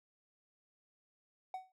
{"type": "tone with exponential decay", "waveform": "triangle", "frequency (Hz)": 750, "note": "F#5", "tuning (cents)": 23, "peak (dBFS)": -34, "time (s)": [1.54, 1.72], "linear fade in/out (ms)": 2, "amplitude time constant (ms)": 39, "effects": []}